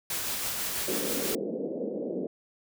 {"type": "noise with tremolo", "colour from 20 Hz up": "white", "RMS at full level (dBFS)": -31, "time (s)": [0.1, 1.35], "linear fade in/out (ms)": 2, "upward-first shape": "sine", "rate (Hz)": 6.1, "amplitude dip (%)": 25}
{"type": "band-pass noise", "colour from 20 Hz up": "white", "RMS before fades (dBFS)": -33, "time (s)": [0.88, 2.27], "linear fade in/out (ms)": 2, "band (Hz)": [190, 540], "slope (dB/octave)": 48}
{"effects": []}